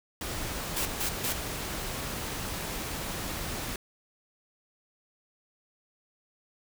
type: noise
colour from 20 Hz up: pink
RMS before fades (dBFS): -35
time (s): 0.21-3.76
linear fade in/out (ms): 2
type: noise bursts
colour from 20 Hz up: white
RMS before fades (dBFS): -31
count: 3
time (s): 0.76-1.331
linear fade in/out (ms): 10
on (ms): 97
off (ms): 140
effects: none